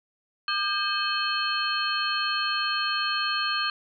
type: tone cluster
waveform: sine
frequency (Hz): 1206 / 1592 / 2571 / 3086 / 4291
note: D6 / G6 / E7 / G7 / C8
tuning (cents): +46 / +26 / -44 / -28 / +43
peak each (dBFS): -29 / -30 / -33 / -32 / -30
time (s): 0.48-3.7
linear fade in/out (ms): 2
effects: none